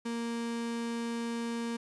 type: tone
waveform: 35% pulse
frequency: 233.1 Hz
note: A#3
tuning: in tune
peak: -31 dBFS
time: 0.05-1.77 s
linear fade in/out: 10 ms
effects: resampled to 22050 Hz + 10-bit